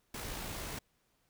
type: noise with amplitude modulation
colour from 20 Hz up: pink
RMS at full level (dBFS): -40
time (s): 0.14-0.79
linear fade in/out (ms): 5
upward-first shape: sine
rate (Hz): 56.9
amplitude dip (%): 30
effects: pink hiss -75 dBFS RMS until 1.29 s